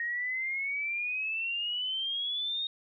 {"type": "exponential sweep", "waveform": "sine", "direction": "up", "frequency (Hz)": [1862, 3729], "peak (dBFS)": -30, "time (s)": [0, 2.67], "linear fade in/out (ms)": 2, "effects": []}